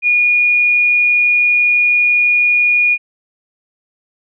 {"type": "tone", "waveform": "sine", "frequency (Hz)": 2442, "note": "D#7", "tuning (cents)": -33, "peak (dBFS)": -9, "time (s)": [0.02, 2.98], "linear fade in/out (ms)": 50, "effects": []}